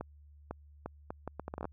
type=accelerating click train; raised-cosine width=1 ms; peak=-24 dBFS; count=13; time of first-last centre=0.01-1.654 s; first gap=500 ms; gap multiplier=0.7; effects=added 73 Hz sine -54 dBFS peak until 1.72 s